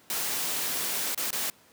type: noise with dropouts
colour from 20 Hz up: white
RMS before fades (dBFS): -30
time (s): 0.1-1.5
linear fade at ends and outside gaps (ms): 1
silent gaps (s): 1.147-1.176 / 1.306-1.329
effects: pink hiss -58 dBFS RMS until 1.72 s + high-pass 150 Hz 12 dB/octave